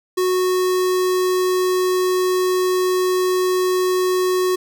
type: tone with notch filter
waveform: square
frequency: 367.6 Hz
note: F#4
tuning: 11 cents flat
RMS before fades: -18 dBFS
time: 0.17-4.56 s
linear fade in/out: 10 ms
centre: 2300 Hz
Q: 1.9
effects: none